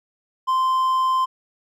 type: tone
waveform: triangle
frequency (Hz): 1040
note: C6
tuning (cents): -11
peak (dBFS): -15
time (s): 0.47-1.26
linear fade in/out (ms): 20
effects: none